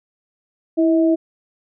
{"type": "tone pair together", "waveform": "sine", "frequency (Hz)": [328.1, 640.5], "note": ["E4", "E5"], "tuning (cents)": [-8, -50], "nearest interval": "octave", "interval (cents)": 1158, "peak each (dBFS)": [-13, -20], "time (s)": [0.77, 1.16], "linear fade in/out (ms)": 20, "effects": []}